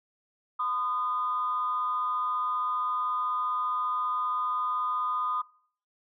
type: tone pair together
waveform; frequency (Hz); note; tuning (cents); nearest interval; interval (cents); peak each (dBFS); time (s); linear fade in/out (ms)
sine; 1015 / 1230.3; B5 / D#6; +47 / -20; minor third; 333; -32 / -27; 0.59-5.42; 10
effects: noise-tail reverb RT60 0.5 s tail -19 dB re dry + tanh soft clip ceiling -19 dBFS